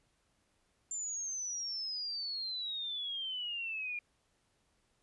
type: exponential sweep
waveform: sine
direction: down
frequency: 7260 to 2400 Hz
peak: -36 dBFS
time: 0.91-3.99 s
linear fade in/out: 2 ms
effects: pink hiss -75 dBFS RMS until 5.02 s + resampled to 24000 Hz